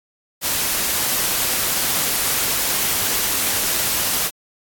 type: noise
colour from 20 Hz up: white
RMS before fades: -20 dBFS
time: 0.41-4.31 s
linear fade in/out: 50 ms
effects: AAC 64 kbps